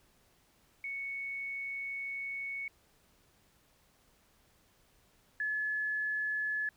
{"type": "tone pair in turn", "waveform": "sine", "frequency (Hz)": [2217, 1713.8], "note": ["C#7", "A6"], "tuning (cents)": [0, -46], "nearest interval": "major third", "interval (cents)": 446, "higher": "first", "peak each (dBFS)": [-36, -31], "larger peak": "second", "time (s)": [[0.84, 2.68], [5.4, 6.69]], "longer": "first", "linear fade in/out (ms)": 2, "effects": ["pink hiss -68 dBFS RMS until 6.76 s"]}